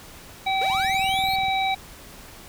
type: harmonic tone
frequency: 769 Hz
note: G5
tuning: 33 cents flat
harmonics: 1 / 3 / 5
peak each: -22 / -27 / -29 dBFS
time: 0.46-1.75 s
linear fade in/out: 10 ms
type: linear sweep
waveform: 45% pulse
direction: up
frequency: 410 to 4449 Hz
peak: -29 dBFS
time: 0.61-1.36 s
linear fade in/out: 5 ms
type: click train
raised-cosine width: 5 ms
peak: -27 dBFS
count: 17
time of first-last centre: 0.7-1.484 s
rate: 20.4 Hz
effects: pink hiss -44 dBFS RMS until 2.48 s